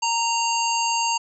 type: harmonic tone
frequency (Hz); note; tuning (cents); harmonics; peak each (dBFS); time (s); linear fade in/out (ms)
927; A#5; -10; 1 / 3 / 5 / 7 / 8; -22 / -27 / -29 / -30 / -31; 0.02-1.18; 10
effects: none

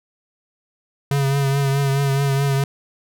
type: tone with vibrato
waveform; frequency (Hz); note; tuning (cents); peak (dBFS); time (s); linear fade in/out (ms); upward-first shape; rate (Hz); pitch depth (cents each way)
square; 138.5; C#3; -1; -17; 1.11-2.64; 2; triangle; 4.7; 40
effects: none

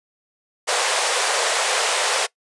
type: band-pass noise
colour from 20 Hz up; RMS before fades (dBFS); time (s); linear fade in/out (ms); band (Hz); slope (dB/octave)
pink; -21; 0.67-2.27; 20; 450 to 10000; 48
effects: noise-tail reverb RT60 0.1 s tail -21 dB re dry + resampled to 24000 Hz

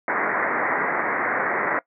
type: low-pass noise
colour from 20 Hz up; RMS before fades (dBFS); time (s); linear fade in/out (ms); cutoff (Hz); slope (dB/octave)
white; -23; 0.08-1.79; 2; 2100; 96
effects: noise-tail reverb RT60 0.1 s tail -20 dB re dry + high-pass 300 Hz 12 dB/octave

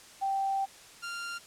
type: tone pair in turn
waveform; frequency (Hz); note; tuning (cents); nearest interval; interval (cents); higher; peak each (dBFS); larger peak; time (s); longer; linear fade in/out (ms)
sine / sawtooth; 781 / 1391.6; G5 / F6; -7 / -7; minor seventh; 1000; second; -27 / -32; first; 0.21-0.66 / 1.02-1.39; first; 20
effects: white hiss -52 dBFS RMS until 1.46 s + low-pass 9000 Hz 12 dB/octave

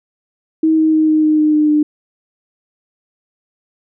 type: tone with pitch steps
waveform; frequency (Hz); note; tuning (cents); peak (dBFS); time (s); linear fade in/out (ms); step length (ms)
sine; 317.9 / 315.3 / 312.8 / 310.3 / 307.8 / 305.3 / 302.8 / 300.4; D#4 / D#4 / D#4 / D#4 / D#4 / D#4 / D#4 / D4; +37 / +23 / +9 / -5 / -19 / -33 / -47 / +39; -9; 0.63-1.83; 5; 150
effects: none

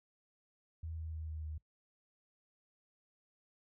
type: tone with pitch steps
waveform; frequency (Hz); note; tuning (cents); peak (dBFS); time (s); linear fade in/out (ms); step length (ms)
sine; 81 / 80.07 / 79.15 / 78.24 / 77.34; E2 / E2 / D#2 / D#2 / D#2; -30 / -50 / +30 / +10 / -10; -40; 0.83-1.58; 5; 150
effects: noise-tail reverb RT60 0.1 s tail -20 dB re dry

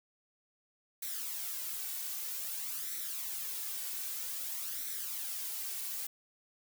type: noise with flanger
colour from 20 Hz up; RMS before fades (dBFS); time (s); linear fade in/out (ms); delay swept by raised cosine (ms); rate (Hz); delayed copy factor
blue; -39; 1.02-6.07; 5; 0.51 to 2.71; 0.52; +0.55
effects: none

